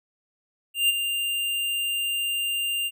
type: tone with ADSR envelope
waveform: square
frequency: 2794 Hz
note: F7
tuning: in tune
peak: -17 dBFS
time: 0.74-2.91 s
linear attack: 150 ms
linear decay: 24 ms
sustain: -8 dB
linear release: 46 ms
effects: none